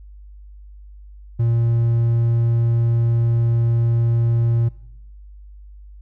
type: tone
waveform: triangle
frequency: 116.54 Hz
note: A#2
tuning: in tune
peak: -13 dBFS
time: 1.39-4.69 s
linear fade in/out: 10 ms
effects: noise-tail reverb RT60 0.8 s tail -20 dB re dry + added 50 Hz sine -38 dBFS peak until 6.01 s